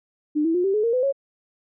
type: tone with pitch steps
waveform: sine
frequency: 300.3 / 327.5 / 357.1 / 389.4 / 424.7 / 463.1 / 505 / 550.8 Hz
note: D4 / E4 / F4 / G4 / G#4 / A#4 / B4 / C#5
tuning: +39 / -11 / +39 / -12 / +39 / -11 / +39 / -11 cents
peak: -18 dBFS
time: 0.35-1.126 s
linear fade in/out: 20 ms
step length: 97 ms
effects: none